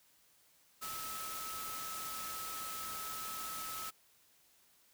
sine tone in noise, 1297 Hz, E6, 28 cents flat, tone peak -44 dBFS, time 0.81-3.91 s, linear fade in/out 20 ms, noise white, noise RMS -44 dBFS, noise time 0.81-3.91 s, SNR -3 dB, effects white hiss -68 dBFS RMS until 4.93 s

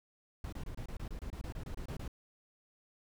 brown noise bursts, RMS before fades -41 dBFS, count 15, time 0.44-2.079 s, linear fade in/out 2 ms, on 85 ms, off 26 ms, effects none

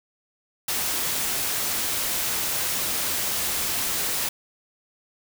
white noise, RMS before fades -26 dBFS, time 0.68-4.29 s, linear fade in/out 5 ms, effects none

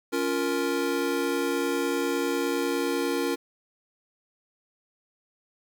square chord, Bb minor, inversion first, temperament just, 279.7 / 349.6 / 466.2 Hz, Db4 / F4 / Bb4, +16 / +2 / 0 cents, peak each -30 dBFS, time 0.12-3.36 s, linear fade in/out 20 ms, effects 9-bit

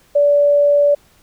sine tone, 578 Hz, D5, 28 cents flat, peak -9 dBFS, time 0.15-0.95 s, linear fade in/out 10 ms, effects pink hiss -53 dBFS RMS until 1.22 s

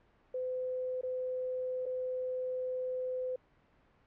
sine tone with dropouts, 509 Hz, C5, 48 cents flat, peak -33 dBFS, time 0.34-3.36 s, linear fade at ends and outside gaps 5 ms, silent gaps 1.012-1.032 / 1.857-1.862 s, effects pink hiss -67 dBFS RMS until 4.06 s + low-pass 2000 Hz 12 dB/octave

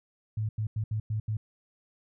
sine tone bursts at uneven times, 108.2 Hz, A2, 29 cents flat, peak -27 dBFS, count 6, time 0.37-0.49 / 0.58-0.67 / 0.76-0.84 / 0.91-1 / 1.1-1.2 / 1.28-1.37 s, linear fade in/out 5 ms, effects none

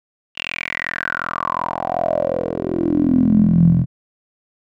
10% pulse tone with band-pass filter sweep, 42.71 Hz, F1, 38 cents flat, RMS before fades -18 dBFS, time 0.35-3.86 s, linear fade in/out 50 ms, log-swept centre 2900 to 140 Hz, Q 8, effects none

